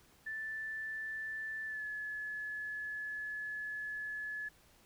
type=tone with pitch glide; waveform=sine; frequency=1760 to 1709.9 Hz; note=A6 to A6; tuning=0 to -50 cents; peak=-38 dBFS; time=0.26-4.49 s; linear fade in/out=10 ms; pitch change=-50 cents; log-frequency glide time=1.66-1.85 s; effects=pink hiss -65 dBFS RMS until 4.85 s